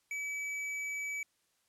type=tone with tanh clipping; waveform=sine; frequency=2291 Hz; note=D7; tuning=44 cents flat; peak=-37 dBFS; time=0.11-1.23 s; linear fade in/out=2 ms; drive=12 dB; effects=white hiss -75 dBFS RMS until 1.68 s + low-pass 11000 Hz 12 dB/octave